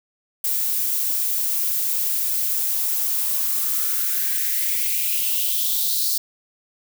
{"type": "noise with high-pass filter sweep", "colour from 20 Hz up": "violet", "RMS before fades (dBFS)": -22, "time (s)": [0.44, 6.18], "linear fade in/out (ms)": 5, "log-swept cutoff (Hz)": [210, 4500], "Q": 4.5, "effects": []}